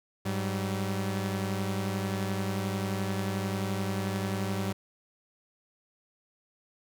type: tone pair together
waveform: sawtooth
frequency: 101.4 / 191.42 Hz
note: G#2 / G3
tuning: -41 / -41 cents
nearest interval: major seventh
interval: 1100 cents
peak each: -28 dBFS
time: 0.25-4.73 s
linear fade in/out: 10 ms
effects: none